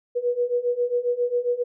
sine beating tone pair, 482.1 / 489.5 Hz, B4 / B4, -42 / -15 cents, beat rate 7.4 Hz, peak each -25 / -23 dBFS, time 0.15-1.64 s, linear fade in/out 20 ms, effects none

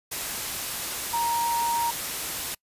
sine tone in noise, 937 Hz, A#5, 9 cents sharp, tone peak -23 dBFS, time 1.13-1.91 s, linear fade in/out 10 ms, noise white, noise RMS -31 dBFS, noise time 0.11-2.55 s, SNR +5 dB, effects noise-tail reverb RT60 0.1 s tail -26 dB re dry + resampled to 32000 Hz

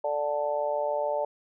harmonic tone, 146.83 Hz, D3, in tune, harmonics 3 / 4 / 5 / 6, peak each -36 / -27 / -36 / -32 dBFS, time 0.04-1.25 s, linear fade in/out 5 ms, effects none

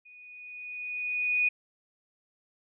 sine tone with level ramp, 2473 Hz, D#7, 11 cents flat, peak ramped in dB -50 to -21 dBFS, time 0.05-1.49 s, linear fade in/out 10 ms, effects none

